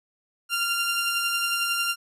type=tone pair together; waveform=sawtooth; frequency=1387 / 2785 Hz; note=F6 / F7; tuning=-12 / -5 cents; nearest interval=octave; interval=1207 cents; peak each=-23 dBFS; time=0.49-1.96 s; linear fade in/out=50 ms; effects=resampled to 32000 Hz